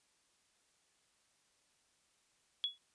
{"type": "tone with exponential decay", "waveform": "sine", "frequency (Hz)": 3374, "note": "G#7", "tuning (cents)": 27, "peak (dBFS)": -29, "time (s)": [2.64, 2.78], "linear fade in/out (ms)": 0, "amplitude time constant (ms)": 30, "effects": ["white hiss -74 dBFS RMS until 2.94 s", "resampled to 22050 Hz"]}